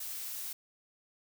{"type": "noise", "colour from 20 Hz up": "blue", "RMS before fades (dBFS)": -40, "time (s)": [0, 0.53], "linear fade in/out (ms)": 5, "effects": []}